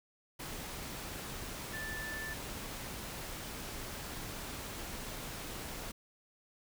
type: tone in noise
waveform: sine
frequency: 1760 Hz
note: A6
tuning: in tune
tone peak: -40 dBFS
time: 1.73-2.34 s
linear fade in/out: 10 ms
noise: pink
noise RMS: -43 dBFS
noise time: 0.39-5.92 s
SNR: 0 dB
effects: none